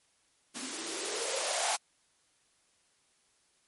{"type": "noise with band-pass filter sweep", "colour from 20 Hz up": "violet", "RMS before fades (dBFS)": -34, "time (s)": [0.54, 1.77], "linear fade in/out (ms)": 20, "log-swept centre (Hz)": [240, 780], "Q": 6.3, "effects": ["white hiss -70 dBFS RMS until 3.67 s", "MP3 48 kbps"]}